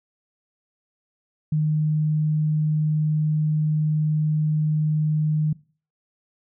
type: tone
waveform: sine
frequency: 153.5 Hz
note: D#3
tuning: 23 cents flat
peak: -18 dBFS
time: 1.52-5.53 s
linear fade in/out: 5 ms
effects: noise-tail reverb RT60 0.4 s tail -22 dB re dry